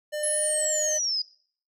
square tone with pitch glide, 600 to 610.8 Hz, D5 to D#5, +37 to -32 cents, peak -29 dBFS, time 0.12-0.99 s, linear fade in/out 20 ms, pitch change +31 cents, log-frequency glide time 0.29-0.55 s
sine exponential sweep, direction down, 11040 to 4896 Hz, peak -24 dBFS, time 0.23-1.22 s, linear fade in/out 5 ms
effects noise-tail reverb RT60 0.5 s tail -21 dB re dry

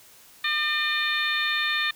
harmonic tone, 603 Hz, D5, 46 cents sharp, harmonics 2 / 3 / 4 / 5 / 6 / 7, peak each -32 / -26 / -30 / -37 / -28 / -36 dBFS, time 0.44-1.91 s, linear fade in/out 5 ms, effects white hiss -52 dBFS RMS until 1.95 s

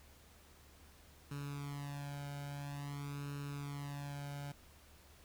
sawtooth tone with flanger, 142.7 Hz, D3, 49 cents flat, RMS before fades -44 dBFS, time 1.31-4.52 s, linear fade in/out 5 ms, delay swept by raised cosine 0.74 to 1.33 ms, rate 0.49 Hz, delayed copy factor +0.9, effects added 73 Hz sine -63 dBFS peak until 5.24 s + pink hiss -63 dBFS RMS until 5.24 s

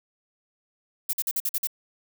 violet noise bursts, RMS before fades -26 dBFS, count 7, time 1.09-1.672 s, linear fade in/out 5 ms, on 42 ms, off 48 ms, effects none

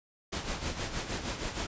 pink noise with tremolo, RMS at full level -33 dBFS, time 0.32-1.67 s, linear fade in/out 10 ms, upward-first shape sine, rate 6.4 Hz, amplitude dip 60%, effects resampled to 16000 Hz

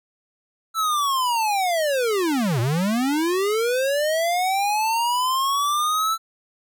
square linear two-way sweep, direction down then up, 1334 to 111 to 1334 Hz, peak -20 dBFS, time 0.74-6.18 s, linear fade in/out 50 ms, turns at 2.6 s, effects none

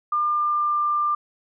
sine tone with pitch glide, 1200 to 1191.7 Hz, D6 to D6, +37 to +25 cents, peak -19 dBFS, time 0.12-1.15 s, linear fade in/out 5 ms, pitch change -12 cents, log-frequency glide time 0.3-0.81 s, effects none

